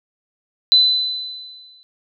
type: tone with exponential decay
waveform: sine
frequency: 4013 Hz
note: B7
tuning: 27 cents sharp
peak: -7 dBFS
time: 0.72-1.83 s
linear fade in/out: 0 ms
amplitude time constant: 240 ms
effects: none